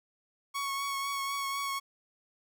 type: tone with vibrato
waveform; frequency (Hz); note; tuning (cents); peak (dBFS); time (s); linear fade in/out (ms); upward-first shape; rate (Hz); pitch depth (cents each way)
sawtooth; 1108.7; C#6; 0; -28; 0.54-1.8; 20; triangle; 4; 24
effects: none